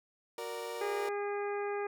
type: chord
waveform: 30% pulse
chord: Gb augmented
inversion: none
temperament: equal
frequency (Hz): 370 / 466.2 / 587.3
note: Gb4 / Bb4 / D5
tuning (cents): 0 / 0 / 0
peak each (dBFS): -43 / -37 / -42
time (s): 0.38-1.09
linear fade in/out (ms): 2
type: harmonic tone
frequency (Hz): 407.7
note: G#4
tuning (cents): -32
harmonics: 1 / 2 / 3 / 4 / 5 / 6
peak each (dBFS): -34 / -40 / -44 / -46 / -48 / -50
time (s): 0.81-1.87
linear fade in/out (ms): 5
effects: none